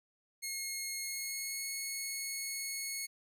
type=tone with pitch glide; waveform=10% pulse; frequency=2160 to 2189 Hz; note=C#7 to C#7; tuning=-45 to -22 cents; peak=-28 dBFS; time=0.42-3.07 s; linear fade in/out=20 ms; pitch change=+23 cents; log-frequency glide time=1.02-1.65 s; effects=none